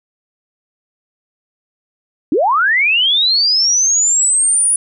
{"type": "linear sweep", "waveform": "sine", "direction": "up", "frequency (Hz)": [255.6, 9850], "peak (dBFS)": -10, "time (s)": [2.32, 4.76], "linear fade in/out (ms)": 2, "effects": []}